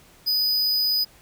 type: tone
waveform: square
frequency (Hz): 4978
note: D#8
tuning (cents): 0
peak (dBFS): -20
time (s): 0.26-1.05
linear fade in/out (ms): 20
effects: pink hiss -53 dBFS RMS until 1.21 s